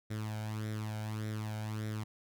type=tone with flanger; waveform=sawtooth; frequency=107.9 Hz; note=A2; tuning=33 cents flat; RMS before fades=-38 dBFS; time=0.1-2.04 s; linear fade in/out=10 ms; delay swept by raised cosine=0.53 to 1.34 ms; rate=1.7 Hz; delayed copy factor=+0.65; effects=none